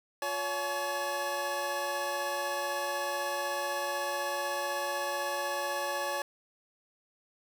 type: tone cluster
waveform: 25% pulse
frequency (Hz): 355.2 / 564 / 854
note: F4 / C#5 / G#5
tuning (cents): +29 / +30 / +48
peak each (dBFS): -39 / -30 / -31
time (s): 0.22-6.22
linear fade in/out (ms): 2
effects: none